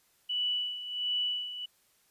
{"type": "tone with tremolo", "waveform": "sine", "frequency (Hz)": 2960, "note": "F#7", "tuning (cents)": 0, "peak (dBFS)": -27, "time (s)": [0.29, 1.66], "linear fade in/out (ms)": 10, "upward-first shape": "sine", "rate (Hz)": 1.4, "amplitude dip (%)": 70, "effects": ["white hiss -68 dBFS RMS until 2.1 s", "resampled to 32000 Hz"]}